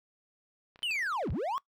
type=clicks; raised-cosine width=0.3 ms; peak=-37 dBFS; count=12; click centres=0.759 / 0.791 / 0.823 / 0.908 / 0.959 / 0.992 / 1.031 / 1.065 / 1.124 / 1.229 / 1.274 / 1.305 s
type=linear two-way sweep; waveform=triangle; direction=down then up; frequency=3094 to 49 to 1140 Hz; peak=-28 dBFS; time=0.83-1.58 s; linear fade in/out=0 ms; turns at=1.31 s
type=tone with exponential decay; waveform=sine; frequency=4603 Hz; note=D8; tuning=36 cents flat; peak=-35 dBFS; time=0.91-1.05 s; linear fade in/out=1 ms; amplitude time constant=30 ms
effects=noise-tail reverb RT60 0.1 s tail -21 dB re dry

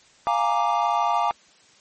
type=chord; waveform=triangle; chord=Bb dominant seventh; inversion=second; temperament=equal; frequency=698.5 / 830.6 / 932.3 / 1174.7 Hz; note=F5 / Ab5 / Bb5 / D6; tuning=0 / 0 / 0 / 0 cents; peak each=-23 dBFS; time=0.27-1.31 s; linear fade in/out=0 ms; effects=white hiss -55 dBFS RMS until 1.8 s + MP3 32 kbps

